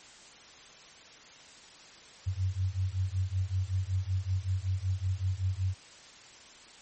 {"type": "beating tone pair", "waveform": "sine", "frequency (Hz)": [91.4, 96.7], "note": ["F#2", "G2"], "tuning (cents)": [-21, -23], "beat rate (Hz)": 5.3, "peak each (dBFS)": -31, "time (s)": [2.26, 5.75], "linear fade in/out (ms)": 20, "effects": ["white hiss -52 dBFS RMS until 6.81 s", "MP3 32 kbps"]}